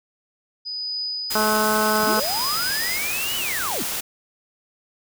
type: tone with tremolo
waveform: sine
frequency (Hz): 4978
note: D#8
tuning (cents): 0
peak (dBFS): -24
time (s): 0.65-2.98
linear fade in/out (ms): 20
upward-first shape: triangle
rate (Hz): 0.68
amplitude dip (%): 75
type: noise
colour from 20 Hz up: white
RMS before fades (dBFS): -27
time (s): 1.3-4.01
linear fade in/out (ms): 10
type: harmonic tone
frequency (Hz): 214.7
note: A3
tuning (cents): -42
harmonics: 1 / 2 / 3 / 4 / 5 / 6 / 7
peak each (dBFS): -26 / -26 / -26 / -26 / -26 / -26 / -26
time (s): 1.35-2.2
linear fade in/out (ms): 5
type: linear two-way sweep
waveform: sine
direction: up then down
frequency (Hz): 162.7 to 3019 to 162.7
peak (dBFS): -26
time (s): 2.03-3.83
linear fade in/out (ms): 5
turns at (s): 3.37
effects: none